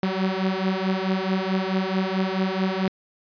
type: beating tone pair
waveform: sawtooth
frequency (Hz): 187 / 191.6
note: F#3 / G3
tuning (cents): +19 / -39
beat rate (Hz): 4.6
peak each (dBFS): -21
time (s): 0.03-2.88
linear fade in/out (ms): 2
effects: resampled to 11025 Hz